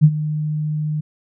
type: tone with ADSR envelope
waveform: sine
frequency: 152.4 Hz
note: D#3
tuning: 36 cents flat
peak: -4 dBFS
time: 0.01-1.01 s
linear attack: 32 ms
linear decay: 56 ms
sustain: -15 dB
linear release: 11 ms
effects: none